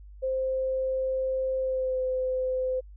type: tone with pitch glide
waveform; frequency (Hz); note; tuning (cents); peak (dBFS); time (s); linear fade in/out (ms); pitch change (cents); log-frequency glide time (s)
sine; 523.3 to 514; C5 to C5; 0 to -31; -25; 0.22-2.81; 20; -31; 1.59-2
effects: added 50 Hz sine -44 dBFS peak until 2.96 s